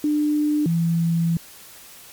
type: tone pair in turn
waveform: sine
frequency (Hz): 298.7 / 167.01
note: D4 / E3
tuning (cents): +29 / +23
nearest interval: minor seventh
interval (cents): 1006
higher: first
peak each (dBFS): -17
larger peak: neither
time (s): 0.04-0.66 / 0.66-1.37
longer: second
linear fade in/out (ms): 2
effects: white hiss -44 dBFS RMS until 2.12 s + MP3 96 kbps